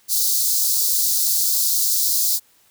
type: high-pass noise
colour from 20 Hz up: white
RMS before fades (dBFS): -19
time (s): 0.08-2.4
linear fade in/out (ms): 50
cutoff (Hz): 4100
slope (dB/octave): 48
effects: white hiss -57 dBFS RMS until 2.7 s